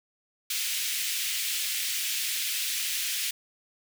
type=high-pass noise; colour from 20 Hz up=pink; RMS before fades=-30 dBFS; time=0.5-3.31 s; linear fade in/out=5 ms; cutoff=2300 Hz; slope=24 dB/octave; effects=none